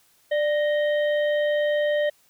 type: harmonic tone with a mistuned harmonic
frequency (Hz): 622.3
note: D#5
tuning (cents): 0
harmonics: 1 / 3 / 5 / 6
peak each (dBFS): -20 / -30 / -37 / -46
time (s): 0.31-2.1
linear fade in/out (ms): 10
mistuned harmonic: 1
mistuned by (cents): -85
effects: white hiss -61 dBFS RMS until 2.29 s